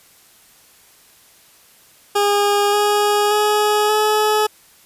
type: tone with pitch steps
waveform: 20% pulse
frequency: 408.2 / 414.1 / 420.2 / 426.3 Hz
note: G#4 / G#4 / G#4 / G#4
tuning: -30 / -5 / +20 / +45 cents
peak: -9 dBFS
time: 2.15-4.47 s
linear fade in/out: 10 ms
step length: 580 ms
effects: white hiss -50 dBFS RMS until 4.85 s + resampled to 32000 Hz